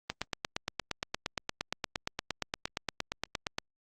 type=click train; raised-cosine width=0.2 ms; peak=-14 dBFS; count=31; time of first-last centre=0.1-3.584 s; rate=8.61 Hz; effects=Opus 32 kbps